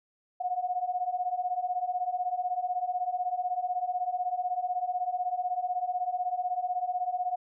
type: beating tone pair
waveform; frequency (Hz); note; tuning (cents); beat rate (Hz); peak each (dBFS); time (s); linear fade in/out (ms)
sine; 715 / 731; F5 / F#5; +41 / -21; 16; -32 / -30; 0.4-7.36; 10
effects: none